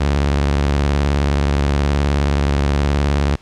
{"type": "tone with vibrato", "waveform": "sawtooth", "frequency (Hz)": 71, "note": "C#2", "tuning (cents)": 42, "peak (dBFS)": -10, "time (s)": [0, 3.36], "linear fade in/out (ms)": 10, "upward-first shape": "triangle", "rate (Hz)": 19, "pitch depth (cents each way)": 170, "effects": ["pink hiss -48 dBFS RMS until 3.41 s", "low-pass 6000 Hz 12 dB/octave"]}